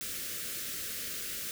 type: band-stop noise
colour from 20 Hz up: white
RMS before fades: -38 dBFS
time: 0.01-1.51 s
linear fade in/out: 0 ms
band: 580 to 1300 Hz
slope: 48 dB/octave
effects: none